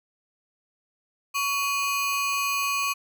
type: ring-modulated tone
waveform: 40% pulse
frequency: 1798 Hz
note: A6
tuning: 37 cents sharp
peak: -20 dBFS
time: 1.34-2.94 s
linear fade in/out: 20 ms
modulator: 678 Hz
effects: none